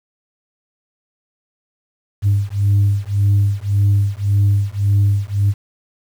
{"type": "beating tone pair", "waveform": "sine", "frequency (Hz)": [99.8, 101.6], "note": ["G2", "G#2"], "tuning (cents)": [32, -38], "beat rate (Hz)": 1.8, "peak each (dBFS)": -14, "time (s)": [2.22, 5.54], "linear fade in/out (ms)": 50, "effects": ["tanh soft clip ceiling -8 dBFS", "7-bit"]}